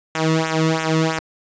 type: tone with flanger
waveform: sawtooth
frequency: 160 Hz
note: D#3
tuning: 49 cents sharp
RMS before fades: -19 dBFS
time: 0.15-1.19 s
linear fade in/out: 0 ms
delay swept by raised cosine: 0.21 to 1.31 ms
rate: 3 Hz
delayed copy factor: -0.95
effects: resampled to 16000 Hz + 7-bit